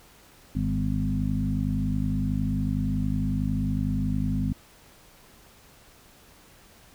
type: harmonic tone with a mistuned harmonic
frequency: 50.9 Hz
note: G#1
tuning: 34 cents flat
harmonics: 1 / 2 / 3 / 4 / 5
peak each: -30 / -30 / -30 / -30 / -30 dBFS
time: 0.55-4.53 s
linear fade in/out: 5 ms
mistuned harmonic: 3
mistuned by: +31 cents
effects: pink hiss -54 dBFS RMS until 6.94 s